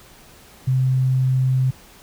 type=tone; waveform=sine; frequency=130 Hz; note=C3; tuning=11 cents flat; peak=-15 dBFS; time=0.67-1.71 s; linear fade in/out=10 ms; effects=pink hiss -47 dBFS RMS until 2.02 s